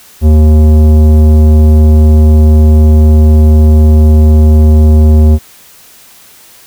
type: tone with tanh clipping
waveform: triangle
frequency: 77 Hz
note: D#2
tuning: 17 cents flat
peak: -3 dBFS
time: 0.21-5.39 s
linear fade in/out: 50 ms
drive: 18 dB
effects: white hiss -38 dBFS RMS until 6.66 s